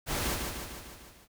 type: noise with echo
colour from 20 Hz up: pink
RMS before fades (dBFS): -32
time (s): 0.06-0.38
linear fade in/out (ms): 50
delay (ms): 150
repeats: 6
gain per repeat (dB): -4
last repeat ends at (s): 1.28
effects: none